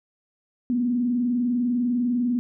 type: tone with vibrato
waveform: sine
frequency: 243.2 Hz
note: B3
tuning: 26 cents flat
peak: -20 dBFS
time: 0.7-2.39 s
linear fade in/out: 0 ms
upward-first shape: square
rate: 20 Hz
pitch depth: 66 cents each way
effects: none